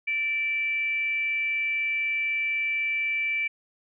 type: tone with frequency modulation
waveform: sine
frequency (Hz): 2328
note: D7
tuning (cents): -16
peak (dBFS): -24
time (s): 0.07-3.48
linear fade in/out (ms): 10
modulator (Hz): 542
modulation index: 0.23
effects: none